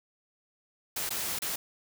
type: noise with dropouts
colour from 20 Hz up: white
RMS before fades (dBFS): -33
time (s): 0.96-1.56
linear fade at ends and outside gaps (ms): 5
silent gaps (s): 1.093-1.105 / 1.389-1.419
effects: none